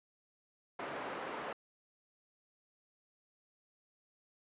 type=band-pass noise; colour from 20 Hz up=pink; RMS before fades=-42 dBFS; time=0.79-1.53 s; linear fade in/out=5 ms; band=400 to 1700 Hz; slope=12 dB/octave; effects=resampled to 8000 Hz